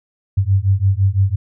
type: beating tone pair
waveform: sine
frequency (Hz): 94.5 / 100.4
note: F#2 / G2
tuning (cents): +37 / +42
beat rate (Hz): 5.9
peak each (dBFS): -15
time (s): 0.37-1.36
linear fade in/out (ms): 10
effects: none